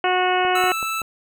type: harmonic tone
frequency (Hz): 365.8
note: F#4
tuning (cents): -20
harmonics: 1 / 2 / 3 / 4 / 5 / 6 / 7 / 8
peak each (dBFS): -23 / -20 / -26 / -26 / -30 / -30 / -29 / -29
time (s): 0.04-0.72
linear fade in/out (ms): 2
type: click train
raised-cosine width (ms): 1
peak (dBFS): -20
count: 4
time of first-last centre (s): 0.45-1.017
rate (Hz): 5.29
type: tone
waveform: 25% pulse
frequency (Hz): 1318.5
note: E6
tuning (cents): 0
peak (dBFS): -19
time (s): 0.55-1.02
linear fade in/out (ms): 5
effects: none